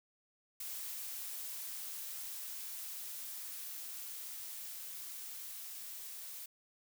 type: noise with level ramp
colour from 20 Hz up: blue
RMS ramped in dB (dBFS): -43 to -47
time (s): 0.6-6.46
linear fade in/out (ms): 5
effects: none